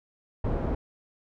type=low-pass noise; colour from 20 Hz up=pink; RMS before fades=-28 dBFS; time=0.44-0.75 s; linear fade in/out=5 ms; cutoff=630 Hz; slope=12 dB/octave; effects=none